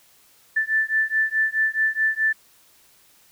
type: beating tone pair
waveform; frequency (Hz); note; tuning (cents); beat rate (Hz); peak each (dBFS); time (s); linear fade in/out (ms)
sine; 1760 / 1764.7; A6 / A6; 0 / +5; 4.7; -22; 0.56-2.33; 10
effects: white hiss -56 dBFS RMS until 3.31 s